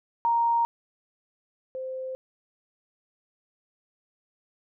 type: tone pair in turn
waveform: sine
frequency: 933 / 520.2 Hz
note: A#5 / C5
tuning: +1 / -10 cents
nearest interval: minor seventh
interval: 1011 cents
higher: first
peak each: -20 / -31 dBFS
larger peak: first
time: 0.25-0.65 / 1.75-2.15 s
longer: neither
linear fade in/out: 0 ms
effects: none